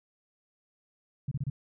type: tone bursts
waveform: sine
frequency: 137.5 Hz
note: C#3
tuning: 14 cents flat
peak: -28 dBFS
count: 4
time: 1.28-1.5 s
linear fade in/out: 5 ms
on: 34 ms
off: 28 ms
effects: none